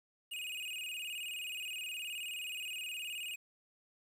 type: tone with vibrato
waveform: square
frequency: 2680 Hz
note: E7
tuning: 28 cents sharp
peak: -40 dBFS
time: 0.31-3.36 s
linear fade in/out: 10 ms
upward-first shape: square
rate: 19 Hz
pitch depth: 110 cents each way
effects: 11-bit